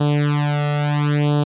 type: tone with flanger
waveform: sawtooth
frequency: 146.83 Hz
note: D3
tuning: in tune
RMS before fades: -18 dBFS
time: 0-1.44 s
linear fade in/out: 10 ms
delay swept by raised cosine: 0.23 to 1.53 ms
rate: 0.73 Hz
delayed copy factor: +1
effects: resampled to 8000 Hz